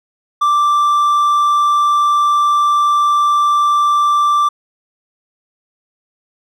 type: tone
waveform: triangle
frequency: 1174.7 Hz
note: D6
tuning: in tune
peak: -8 dBFS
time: 0.41-4.49 s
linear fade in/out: 10 ms
effects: none